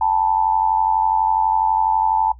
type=tone with amplitude modulation; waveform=sine; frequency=880 Hz; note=A5; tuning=in tune; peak=-11 dBFS; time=0.01-2.32 s; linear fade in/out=5 ms; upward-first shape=sine; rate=92.1 Hz; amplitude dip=80%; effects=noise-tail reverb RT60 0.1 s tail -17 dB re dry + added 60 Hz sine -39 dBFS peak until 2.39 s